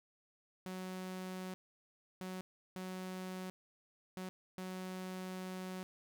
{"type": "tone bursts at uneven times", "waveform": "sawtooth", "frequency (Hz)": 185.5, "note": "F#3", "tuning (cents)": 5, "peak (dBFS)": -38, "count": 5, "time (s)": [[0.66, 1.54], [2.21, 2.41], [2.76, 3.5], [4.17, 4.29], [4.58, 5.83]], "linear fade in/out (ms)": 0, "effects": []}